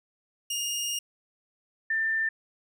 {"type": "tone pair in turn", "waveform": ["20% pulse", "sine"], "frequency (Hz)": [2837, 1787.2], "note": ["F7", "A6"], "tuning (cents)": [27, 27], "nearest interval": "minor sixth", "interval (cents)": 800, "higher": "first", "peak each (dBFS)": -24, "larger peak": "neither", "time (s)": [[0.5, 0.99], [1.9, 2.29]], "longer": "first", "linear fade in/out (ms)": 5, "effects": []}